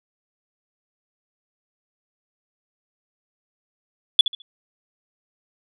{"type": "tone with echo", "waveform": "sine", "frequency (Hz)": 3433, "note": "A7", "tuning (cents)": -43, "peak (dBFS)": -6, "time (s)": [4.19, 4.21], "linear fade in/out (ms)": 2, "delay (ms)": 70, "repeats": 3, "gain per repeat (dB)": -12, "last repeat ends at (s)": 4.42, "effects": ["tanh soft clip ceiling -3 dBFS"]}